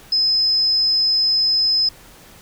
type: tone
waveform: sine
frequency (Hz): 5100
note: D#8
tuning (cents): +42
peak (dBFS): -14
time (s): 0.12-1.89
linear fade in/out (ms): 5
effects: pink hiss -45 dBFS RMS until 2.41 s